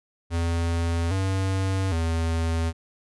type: tone with pitch steps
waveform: square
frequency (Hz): 84.2 / 95.7 / 82.3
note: E2 / G2 / E2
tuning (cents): +37 / -41 / -2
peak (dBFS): -23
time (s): 0.3-2.73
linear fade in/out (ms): 50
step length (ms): 810
effects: resampled to 24000 Hz

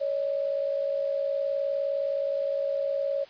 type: tone pair together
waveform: sine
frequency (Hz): 557.6 / 617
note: C#5 / D#5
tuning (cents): +10 / -15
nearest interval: major second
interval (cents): 175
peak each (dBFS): -26 / -32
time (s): 0-3.25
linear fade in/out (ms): 20
effects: white hiss -51 dBFS RMS until 3.29 s + resampled to 11025 Hz

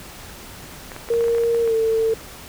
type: clicks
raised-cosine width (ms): 0.5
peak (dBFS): -19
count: 12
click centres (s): 0.918 / 0.964 / 1.088 / 1.138 / 1.208 / 1.241 / 1.282 / 1.349 / 1.383 / 1.436 / 1.547 / 1.676
type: tone with pitch glide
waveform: sine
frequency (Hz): 465.6 to 447.7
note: A#4 to A4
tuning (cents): -2 to +30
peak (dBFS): -16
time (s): 1.1-2.14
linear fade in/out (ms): 5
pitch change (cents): -68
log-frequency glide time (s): 1.61-1.75
effects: pink hiss -39 dBFS RMS until 2.48 s

